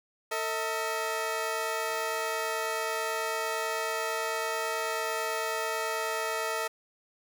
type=tone pair together; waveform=15% pulse; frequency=450.1 / 640.6 Hz; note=A4 / E5; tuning=+39 / -50 cents; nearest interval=tritone; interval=611 cents; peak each=-26 dBFS; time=0.31-6.68 s; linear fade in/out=10 ms; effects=none